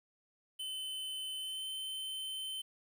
square tone with pitch glide, 3048 to 3078 Hz, G7 to G7, -49 to -32 cents, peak -39 dBFS, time 0.59-2.62 s, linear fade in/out 10 ms, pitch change +17 cents, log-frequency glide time 1.38-1.66 s, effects 11-bit

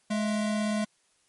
square tone pair together, 211.1 / 670.2 Hz, G#3 / E5, +29 / +29 cents, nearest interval octave + minor sixth, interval 2000 cents, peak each -27 / -36 dBFS, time 0.1-0.85 s, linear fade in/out 10 ms, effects white hiss -68 dBFS RMS until 1.28 s + MP3 48 kbps

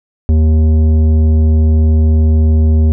triangle tone with tanh clipping, 78.4 Hz, D#2, 14 cents sharp, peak -8 dBFS, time 0.29-2.92 s, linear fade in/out 0 ms, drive 15 dB, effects none

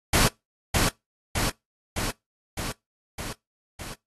pink noise with echo, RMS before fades -20 dBFS, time 0.13-0.28 s, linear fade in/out 5 ms, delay 610 ms, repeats 6, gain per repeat -3 dB, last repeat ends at 3.94 s, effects noise-tail reverb RT60 0.2 s tail -24 dB re dry + AAC 32 kbps

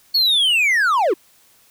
triangle linear sweep, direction down, 4435 to 310.9 Hz, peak -12 dBFS, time 0.14-1.14 s, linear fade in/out 10 ms, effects white hiss -54 dBFS RMS until 1.7 s

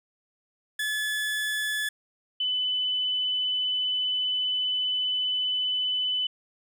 30% pulse / sine tone pair in turn, 1719 / 3005 Hz, A6 / F#7, -41 / +26 cents, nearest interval minor seventh, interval 967 cents, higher second, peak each -24 dBFS, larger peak neither, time 0.79-1.89 / 2.4-6.27 s, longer second, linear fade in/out 5 ms, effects none

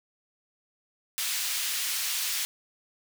pink high-pass noise, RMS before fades -30 dBFS, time 1.18-2.45 s, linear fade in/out 0 ms, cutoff 2700 Hz, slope 12 dB/octave, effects none

